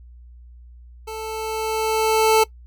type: tone with level ramp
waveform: 25% pulse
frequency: 440 Hz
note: A4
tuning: in tune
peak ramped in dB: -26 to -8 dBFS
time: 1.07-2.44 s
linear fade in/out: 10 ms
effects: noise-tail reverb RT60 0.1 s tail -21 dB re dry + added 60 Hz sine -41 dBFS peak until 2.66 s